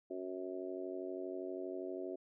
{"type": "harmonic tone", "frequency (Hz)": 92.5, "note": "F#2", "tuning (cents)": 0, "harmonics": [3, 4, 5, 6, 7], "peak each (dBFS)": [-47, -42, -52, -50, -47], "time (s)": [0.1, 2.16], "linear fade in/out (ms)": 10, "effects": []}